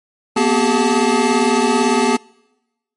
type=tone cluster; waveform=square; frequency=234.6 / 252.5 / 386.1 / 422.5 / 875 Hz; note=A#3 / B3 / G4 / G#4 / A5; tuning=+11 / +39 / -26 / +30 / -10 cents; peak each=-20 dBFS; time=0.36-2.17 s; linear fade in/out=10 ms; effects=noise-tail reverb RT60 1.0 s tail -26 dB re dry + MP3 48 kbps